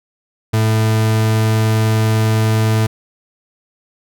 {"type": "tone", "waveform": "40% pulse", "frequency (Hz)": 109.9, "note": "A2", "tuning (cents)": -2, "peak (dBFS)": -11, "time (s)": [0.53, 2.87], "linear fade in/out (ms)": 10, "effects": []}